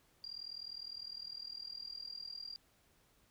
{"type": "tone with amplitude modulation", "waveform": "sine", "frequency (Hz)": 4775, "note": "D8", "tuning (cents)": 28, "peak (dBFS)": -40, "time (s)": [0.24, 2.56], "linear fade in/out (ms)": 0, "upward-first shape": "sine", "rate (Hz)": 39.8, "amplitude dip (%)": 90, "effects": ["pink hiss -71 dBFS RMS until 3.3 s"]}